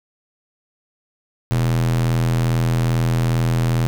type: tone with high-pass filter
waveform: square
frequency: 41.2 Hz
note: E1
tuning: in tune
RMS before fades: -18 dBFS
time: 1.51-3.87 s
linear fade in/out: 0 ms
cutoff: 95 Hz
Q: 9.8
effects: none